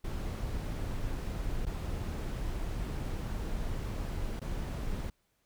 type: noise with dropouts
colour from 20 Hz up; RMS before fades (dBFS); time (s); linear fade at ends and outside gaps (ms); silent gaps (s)
brown; -35; 0.04-5.1; 5; 1.654-1.665 / 4.395-4.415
effects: pink hiss -75 dBFS RMS until 5.45 s